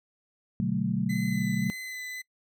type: chord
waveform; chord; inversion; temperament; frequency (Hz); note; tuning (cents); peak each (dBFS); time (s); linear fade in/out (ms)
sine; B minor seventh; none; equal with one note detuned; 123.47 / 146.83 / 188.01 / 220; B2 / D3 / F#3 / A3; 0 / 0 / +28 / 0; -33 / -33 / -28 / -30; 0.6-1.7; 0
type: tone with vibrato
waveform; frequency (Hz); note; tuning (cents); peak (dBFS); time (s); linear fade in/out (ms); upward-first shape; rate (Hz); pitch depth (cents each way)
40% pulse; 2021; B6; +39; -35; 1.09-2.22; 10; sine; 1.8; 14
effects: noise-tail reverb RT60 0.1 s tail -22 dB re dry